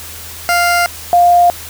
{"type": "tone pair in turn", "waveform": ["20% pulse", "sine"], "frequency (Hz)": [698.5, 702.5], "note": ["F5", "F5"], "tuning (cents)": [0, 10], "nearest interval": "unison", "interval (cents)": 10, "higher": "second", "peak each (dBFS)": -5, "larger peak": "neither", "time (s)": [[0.49, 0.86], [1.13, 1.5]], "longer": "neither", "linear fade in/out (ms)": 0, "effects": ["added 81 Hz sine -36 dBFS peak until 1.69 s", "white hiss -30 dBFS RMS until 1.69 s"]}